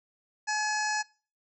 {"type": "harmonic tone with a mistuned harmonic", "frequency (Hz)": 850, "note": "G#5", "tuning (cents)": 40, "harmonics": [1, 2, 3, 5, 6, 7, 8, 9], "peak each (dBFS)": [-31, -30, -40, -43, -37, -41, -41, -44], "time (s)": [0.47, 1.03], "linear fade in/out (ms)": 20, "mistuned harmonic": 7, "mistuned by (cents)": -26, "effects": ["noise-tail reverb RT60 0.4 s tail -24 dB re dry"]}